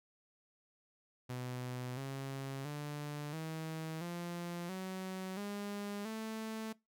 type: tone with pitch steps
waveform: sawtooth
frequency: 125.3 / 135.85 / 147.3 / 159.7 / 173.15 / 187.74 / 203.6 / 220.7 Hz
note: B2 / C#3 / D3 / D#3 / F3 / F#3 / G#3 / A3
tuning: +25 / -35 / +6 / +45 / -15 / +25 / -34 / +5 cents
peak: -36 dBFS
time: 1.29-6.73 s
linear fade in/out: 10 ms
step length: 680 ms
effects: noise-tail reverb RT60 0.2 s tail -21 dB re dry